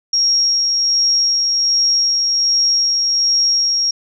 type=tone with tremolo; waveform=sine; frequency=5588 Hz; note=F8; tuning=in tune; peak=-11 dBFS; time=0.13-3.91 s; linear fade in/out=5 ms; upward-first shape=sine; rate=1.3 Hz; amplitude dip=25%; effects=none